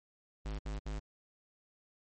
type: tone bursts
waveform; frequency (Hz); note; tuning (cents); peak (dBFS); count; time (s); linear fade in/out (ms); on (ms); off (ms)
square; 51.91; G#1; 0; -37; 3; 0.45-0.996; 10; 140; 63
effects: MP3 32 kbps